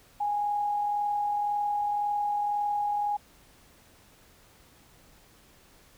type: tone with amplitude modulation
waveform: sine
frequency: 825 Hz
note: G#5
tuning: 12 cents flat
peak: -24 dBFS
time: 0.2-3.17 s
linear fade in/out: 10 ms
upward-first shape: sine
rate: 41.9 Hz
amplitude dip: 30%
effects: pink hiss -58 dBFS RMS until 5.97 s